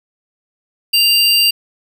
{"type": "tone pair together", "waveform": "square", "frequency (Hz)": [2794, 4695], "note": ["F7", "D8"], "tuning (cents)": [0, -1], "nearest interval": "major sixth", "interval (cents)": 899, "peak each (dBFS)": -13, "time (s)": [0.93, 1.51], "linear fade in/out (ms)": 10, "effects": []}